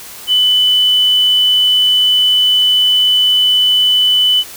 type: tone with frequency modulation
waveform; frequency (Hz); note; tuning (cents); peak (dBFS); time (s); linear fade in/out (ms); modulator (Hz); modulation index
sine; 3000; F#7; +23; -7; 0.27-4.44; 50; 84; 0.23
effects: tanh soft clip ceiling -3 dBFS + white hiss -32 dBFS RMS until 4.56 s